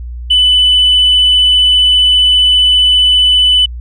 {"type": "tone", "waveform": "sine", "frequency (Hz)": 2995, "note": "F#7", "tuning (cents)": 20, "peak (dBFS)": -4, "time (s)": [0.3, 3.66], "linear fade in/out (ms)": 10, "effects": ["tanh soft clip ceiling -2 dBFS", "added 60 Hz sine -21 dBFS peak until 3.8 s"]}